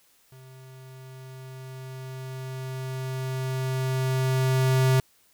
square tone with level ramp, 130.7 Hz, C3, 1 cent flat, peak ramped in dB -47 to -18 dBFS, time 0.32-5 s, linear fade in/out 2 ms, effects white hiss -62 dBFS RMS until 5.33 s

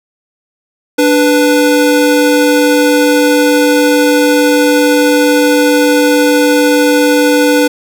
square tone pair together, 293.7 / 493.9 Hz, D4 / B4, 0 / 0 cents, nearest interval major sixth, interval 900 cents, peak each -10 dBFS, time 0.98-7.68 s, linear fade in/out 10 ms, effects none

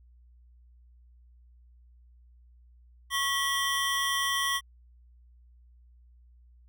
square tone cluster, 1100 / 1940 / 3151 / 3452 Hz, C#6 / B6 / G7 / A7, -14 / -31 / +8 / -34 cents, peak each -32 / -31 / -32 / -39 dBFS, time 3.1-4.61 s, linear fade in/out 50 ms, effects added 60 Hz sine -54 dBFS peak until 6.68 s

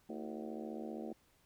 harmonic tone with a mistuned harmonic, 75 Hz, D2, 37 cents sharp, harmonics 3 / 4 / 5 / 6 / 7 / 8 / 9 / 10, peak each -45 / -47 / -49 / -51 / -52 / -53 / -54 / -55 dBFS, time 0.09-1.13 s, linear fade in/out 5 ms, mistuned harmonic 4, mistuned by +120 cents, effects pink hiss -71 dBFS RMS until 1.45 s

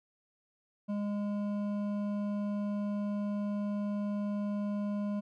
triangle tone with hard clipping, 205.1 Hz, G#3, 21 cents flat, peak -33 dBFS, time 0.88-5.21 s, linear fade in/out 20 ms, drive 13 dB, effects none

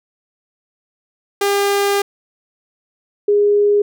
sawtooth / sine tone pair in turn, 401.8 / 411.2 Hz, G4 / G#4, +43 / -17 cents, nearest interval unison, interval 40 cents, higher second, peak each -10 dBFS, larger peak neither, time 1.41-2.02 / 3.28-3.82 s, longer first, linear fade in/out 5 ms, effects none

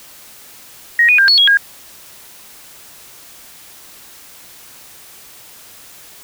sine tone with pitch steps, 1882 / 2469 / 1593 / 4381 / 3307 / 1628 Hz, A#6 / D#7 / G6 / C#8 / G#7 / G#6, +16 / -14 / +27 / -21 / -8 / -35 cents, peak -7 dBFS, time 0.99-1.572 s, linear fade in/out 2 ms, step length 97 ms, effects white hiss -40 dBFS RMS until 6.23 s

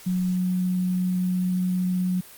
sine tone, 182.5 Hz, F#3, 24 cents flat, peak -21 dBFS, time 0.06-2.21 s, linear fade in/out 10 ms, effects white hiss -46 dBFS RMS until 2.37 s + Opus 48 kbps

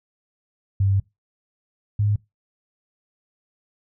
sine tone pair in turn, 97.9 / 103.72 Hz, G2 / G#2, -2 / -2 cents, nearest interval minor second, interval 100 cents, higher second, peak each -16 / -17 dBFS, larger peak first, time 0.8-1 / 1.99-2.16 s, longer first, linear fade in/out 5 ms, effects noise-tail reverb RT60 0.2 s tail -22 dB re dry

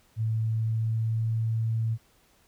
sine tone with pitch glide, 111.1 to 112.65 Hz, A2 to A2, +17 to +41 cents, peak -24 dBFS, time 0.16-1.98 s, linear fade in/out 50 ms, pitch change +24 cents, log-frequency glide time 0.33-1.35 s, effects pink hiss -63 dBFS RMS until 2.47 s

